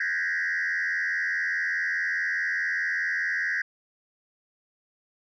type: tone with frequency modulation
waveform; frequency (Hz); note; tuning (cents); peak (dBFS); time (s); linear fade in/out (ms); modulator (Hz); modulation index
sine; 1760; A6; 0; -23; 0-3.62; 5; 84.8; 2.5
effects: tanh soft clip ceiling -22 dBFS